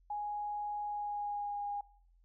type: tone with pitch glide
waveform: sine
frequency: 830 to 816.2 Hz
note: G#5 to G#5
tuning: -1 to -30 cents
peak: -35 dBFS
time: 0.1-1.81 s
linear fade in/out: 5 ms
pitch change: -29 cents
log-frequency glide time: 0.84-1.69 s
effects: noise-tail reverb RT60 0.6 s tail -21 dB re dry + added 43 Hz sine -63 dBFS peak until 2.24 s

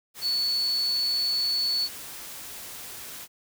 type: tone in noise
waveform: sine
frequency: 4435 Hz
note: C#8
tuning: in tune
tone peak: -23 dBFS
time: 0.21-1.89 s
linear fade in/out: 50 ms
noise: white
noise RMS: -40 dBFS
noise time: 0.14-3.28 s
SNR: +14 dB
effects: none

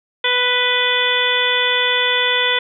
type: harmonic tone with a mistuned harmonic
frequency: 494.5 Hz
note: B4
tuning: 2 cents sharp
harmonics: 1 / 2 / 3 / 4 / 5 / 6 / 7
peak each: -23 / -24 / -23 / -20 / -24 / -24 / -19 dBFS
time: 0.24-2.59 s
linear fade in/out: 5 ms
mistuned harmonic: 6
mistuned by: +42 cents
effects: none

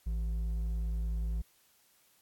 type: tone with hard clipping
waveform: sine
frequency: 55.2 Hz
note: A1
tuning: 6 cents sharp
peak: -32 dBFS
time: 0.06-1.42 s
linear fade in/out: 10 ms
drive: 5 dB
effects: white hiss -67 dBFS RMS until 2.21 s + AAC 64 kbps

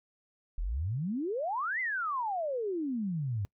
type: exponential two-way sweep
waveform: sine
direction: up then down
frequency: 36.71 to 2093 to 95.1 Hz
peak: -30 dBFS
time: 0.58-3.45 s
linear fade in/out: 0 ms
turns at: 1.8 s
effects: noise-tail reverb RT60 0.1 s tail -24 dB re dry

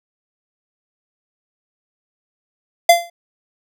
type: tone with exponential decay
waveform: square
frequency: 688 Hz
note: F5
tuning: 26 cents flat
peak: -4 dBFS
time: 2.89-3.1 s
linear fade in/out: 5 ms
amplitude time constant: 45 ms
effects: none

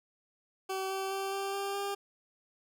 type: tone with pitch steps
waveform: 20% pulse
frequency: 381.9 / 385.4 / 389 / 392.6 / 396.3 / 400 Hz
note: G4 / G4 / G4 / G4 / G4 / G4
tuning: -45 / -29 / -13 / +3 / +19 / +35 cents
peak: -28 dBFS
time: 0.69-1.95 s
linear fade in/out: 10 ms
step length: 210 ms
effects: none

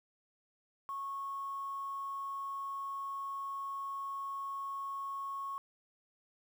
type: tone with quantisation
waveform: sine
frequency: 1100 Hz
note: C#6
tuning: 14 cents flat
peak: -37 dBFS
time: 0.89-5.58 s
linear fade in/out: 0 ms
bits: 10
effects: none

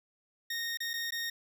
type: tone with dropouts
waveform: 20% pulse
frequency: 1854 Hz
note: A#6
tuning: 10 cents flat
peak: -28 dBFS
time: 0.5-1.3 s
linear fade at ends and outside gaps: 5 ms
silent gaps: 0.773-0.803 / 0.934-0.937 / 1.107-1.121 s
effects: none

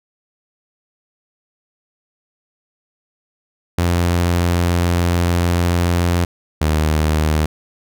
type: tone pair in turn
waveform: sawtooth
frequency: 86.9 / 77.42 Hz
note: F2 / D#2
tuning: -8 / -8 cents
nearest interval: major second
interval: 200 cents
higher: first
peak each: -10 dBFS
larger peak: neither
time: 3.78-6.25 / 6.61-7.46 s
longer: first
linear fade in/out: 5 ms
effects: none

